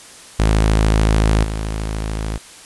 sawtooth tone with level steps, 53.6 Hz, A1, 45 cents flat, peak -8 / -17 dBFS, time 0.39-2.38 s, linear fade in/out 10 ms, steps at 1.44 s, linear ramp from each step 2 ms, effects white hiss -40 dBFS RMS until 2.65 s + resampled to 24000 Hz

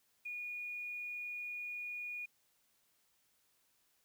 sine tone with quantisation, 2447 Hz, D#7, 29 cents flat, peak -40 dBFS, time 0.25-2.26 s, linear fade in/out 10 ms, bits 11, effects white hiss -75 dBFS RMS until 4.04 s

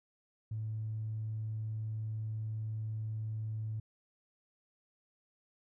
triangle tone with tanh clipping, 109.3 Hz, A2, 11 cents flat, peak -35 dBFS, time 0.51-3.8 s, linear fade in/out 5 ms, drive 4 dB, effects none

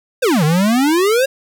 square exponential two-way sweep, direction down then up, 554 to 146.83 to 554 Hz, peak -12 dBFS, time 0.22-1.26 s, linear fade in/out 10 ms, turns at 0.44 s, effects none

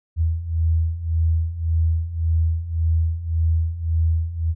sine beating tone pair, 80.5 / 82.3 Hz, E2 / E2, -41 / -2 cents, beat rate 1.8 Hz, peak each -23 / -19 dBFS, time 0.16-4.55 s, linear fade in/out 50 ms, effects none

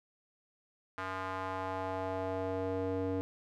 square tone with band-pass filter sweep, 94.2 Hz, F#2, 32 cents sharp, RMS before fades -36 dBFS, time 0.98-3.21 s, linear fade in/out 0 ms, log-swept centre 1300 to 390 Hz, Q 1.9, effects none

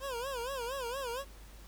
25% pulse tone with vibrato, 508 Hz, B4, 49 cents sharp, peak -32 dBFS, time 0-1.25 s, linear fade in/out 50 ms, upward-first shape sine, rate 4.3 Hz, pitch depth 160 cents each way, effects added 50 Hz sine -50 dBFS peak until 1.67 s + pink hiss -57 dBFS RMS until 1.67 s

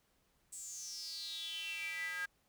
square tone with high-pass filter sweep, 180 Hz, F#3, 47 cents flat, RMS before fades -43 dBFS, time 0.52-2.26 s, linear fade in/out 10 ms, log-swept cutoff 8100 to 1600 Hz, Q 9.2, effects pink hiss -75 dBFS RMS until 2.48 s

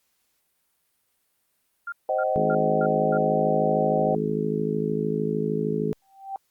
sine tone bursts, 1396.9 Hz, F6, in tune, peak -29 dBFS, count 5, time 1.87-3.175 s, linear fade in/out 5 ms, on 53 ms, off 260 ms
sine chord, C diminished, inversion none, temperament equal with one note detuned, 523.3 / 622.3 / 759.5 Hz, C5 / Eb5 / Gb5, 0 / 0 / +45 cents, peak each -26 / -25 / -26 dBFS, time 2.09-4.15 s, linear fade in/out 2 ms
harmonic tone, 53.2 Hz, G#1, 42 cents sharp, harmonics 3 / 4 / 5 / 6 / 7 / 8, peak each -29 / -29 / -33 / -34 / -33 / -27 dBFS, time 2.36-5.93 s, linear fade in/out 0 ms
sine tone with exponential growth, 780 Hz, G5, 9 cents flat, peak -26 dBFS, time 6.02-6.36 s, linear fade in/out 1 ms, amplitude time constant 73 ms
effects white hiss -71 dBFS RMS until 6.5 s + Opus 48 kbps

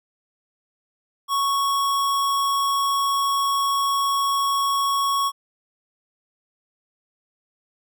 square tone, 1108.7 Hz, C#6, in tune, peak -20 dBFS, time 1.28-5.32 s, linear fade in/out 50 ms, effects none

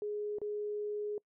sine tone with dropouts, 417.2 Hz, G#4, 8 cents sharp, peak -34 dBFS, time 0.02-1.18 s, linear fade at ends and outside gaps 1 ms, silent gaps 0.385-0.416 s, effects noise-tail reverb RT60 0.1 s tail -25 dB re dry

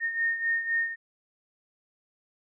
sine beating tone pair, 1836 / 1839.9 Hz, A#6 / A#6, -27 / -23 cents, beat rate 3.9 Hz, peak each -26 / -32 dBFS, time 0-0.96 s, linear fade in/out 50 ms, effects none

